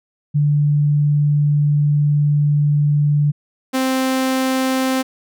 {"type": "tone pair in turn", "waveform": ["sine", "sawtooth"], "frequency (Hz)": [146.83, 261.6], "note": ["D3", "C4"], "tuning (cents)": [0, 0], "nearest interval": "minor seventh", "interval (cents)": 1000, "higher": "second", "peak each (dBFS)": [-12, -12], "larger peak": "neither", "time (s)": [[0.34, 3.32], [3.73, 5.03]], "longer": "first", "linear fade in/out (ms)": 20, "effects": []}